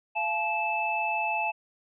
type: tone cluster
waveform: sine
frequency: 686 / 860 / 2629 Hz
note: F5 / A5 / E7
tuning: -31 / -40 / -5 cents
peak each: -33 / -29 / -29 dBFS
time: 0.15-1.52 s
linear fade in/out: 20 ms
effects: none